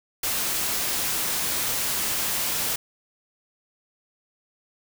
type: noise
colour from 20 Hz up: white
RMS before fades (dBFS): -26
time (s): 0.23-2.76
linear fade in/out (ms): 5
effects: none